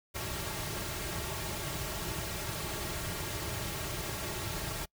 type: noise with comb filter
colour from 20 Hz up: pink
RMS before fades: -37 dBFS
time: 0.14-4.86 s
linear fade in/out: 20 ms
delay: 4 ms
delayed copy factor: -0.65
effects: noise-tail reverb RT60 0.1 s tail -26 dB re dry